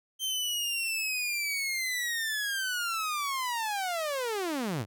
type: linear sweep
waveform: sawtooth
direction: down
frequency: 3136 to 87.31 Hz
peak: -26 dBFS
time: 0.19-4.86 s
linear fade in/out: 50 ms
effects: none